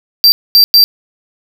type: tone bursts at uneven times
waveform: square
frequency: 4699 Hz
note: D8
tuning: in tune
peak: -3 dBFS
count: 3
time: 0.24-0.32 / 0.55-0.64 / 0.74-0.84 s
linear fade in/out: 0 ms
effects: none